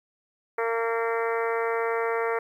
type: harmonic tone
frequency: 229.2 Hz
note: A#3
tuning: 29 cents flat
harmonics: 2 / 3 / 4 / 5 / 6 / 7 / 8 / 9 / 10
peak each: -26 / -34 / -33 / -35 / -34 / -41 / -36 / -38 / -43 dBFS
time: 0.58-2.39 s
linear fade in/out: 5 ms
effects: 10-bit